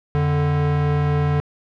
square tone pair together, 87.31 / 146.83 Hz, F2 / D3, 0 / 0 cents, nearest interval major sixth, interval 900 cents, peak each -25 / -18 dBFS, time 0.15-1.4 s, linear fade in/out 0 ms, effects low-pass 2000 Hz 12 dB/octave

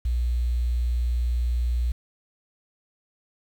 sine tone, 60 Hz, B1, 49 cents flat, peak -21 dBFS, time 0.05-1.92 s, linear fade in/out 5 ms, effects 8-bit

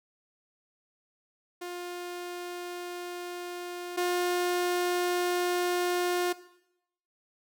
sawtooth tone pair in turn, 353.7 / 355.6 Hz, F4 / F4, +22 / +31 cents, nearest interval unison, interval 9 cents, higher second, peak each -32 / -22 dBFS, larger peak second, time 1.61-3.97 / 3.97-6.33 s, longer neither, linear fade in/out 10 ms, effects noise-tail reverb RT60 0.8 s tail -17 dB re dry

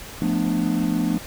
triangle chord, B half-diminished seventh, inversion second, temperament equal with one note detuned, 174.61 / 220 / 246.9 / 296.7 Hz, F3 / A3 / B3 / D4, 0 / 0 / 0 / +18 cents, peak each -23 dBFS, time 0.22-1.18 s, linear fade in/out 0 ms, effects pink hiss -38 dBFS RMS until 1.26 s

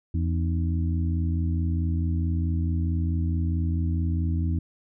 harmonic tone with a mistuned harmonic, 84.6 Hz, E2, 45 cents sharp, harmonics 1 / 2 / 3 / 4, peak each -23 / -31 / -34 / -36 dBFS, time 0.14-4.59 s, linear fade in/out 5 ms, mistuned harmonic 4, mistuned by -140 cents, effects none

